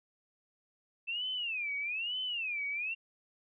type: tone with vibrato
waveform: sine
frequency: 2621 Hz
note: E7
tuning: 11 cents flat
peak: -33 dBFS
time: 1.07-2.95 s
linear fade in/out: 20 ms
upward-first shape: sine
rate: 1.1 Hz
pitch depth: 260 cents each way
effects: none